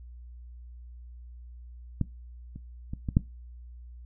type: clicks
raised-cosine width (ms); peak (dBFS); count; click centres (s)
5; -13 / -28 / -22 / -18 / -7; 5; 2.013 / 2.56 / 2.935 / 3.088 / 3.169
effects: noise-tail reverb RT60 0.2 s tail -19 dB re dry + added 60 Hz sine -43 dBFS peak until 4.05 s